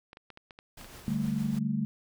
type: clicks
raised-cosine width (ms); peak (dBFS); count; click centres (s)
0.3; -31; 8; 0.131 / 0.171 / 0.303 / 0.374 / 0.508 / 0.589 / 0.812 / 0.845
type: noise with tremolo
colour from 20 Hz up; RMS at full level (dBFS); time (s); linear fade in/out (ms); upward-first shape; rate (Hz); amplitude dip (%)
pink; -47; 0.77-1.59; 5; sine; 6.6; 35
type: chord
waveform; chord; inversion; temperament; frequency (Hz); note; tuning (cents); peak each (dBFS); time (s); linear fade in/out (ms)
sine; D suspended fourth; none; equal; 146.83 / 196 / 220; D3 / G3 / A3; 0 / 0 / 0; -33 / -32 / -30; 1.08-1.85; 0
effects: none